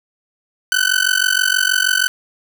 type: tone with amplitude modulation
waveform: sawtooth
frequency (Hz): 1509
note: F#6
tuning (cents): +34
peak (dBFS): -6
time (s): 0.72-2.08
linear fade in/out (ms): 0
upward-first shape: sine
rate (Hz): 46.3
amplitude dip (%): 95
effects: none